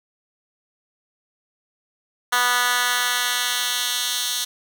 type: tone with high-pass filter sweep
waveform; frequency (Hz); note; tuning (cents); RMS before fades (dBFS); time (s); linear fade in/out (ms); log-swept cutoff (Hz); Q
10% pulse; 245.6; B3; -9; -22; 2.32-4.45; 10; 1300 to 3900; 1.2
effects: none